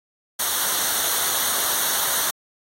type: noise with comb filter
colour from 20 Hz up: white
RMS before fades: -22 dBFS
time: 0.39-2.31 s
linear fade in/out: 10 ms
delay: 0.4 ms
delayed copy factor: -0.7
effects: AAC 48 kbps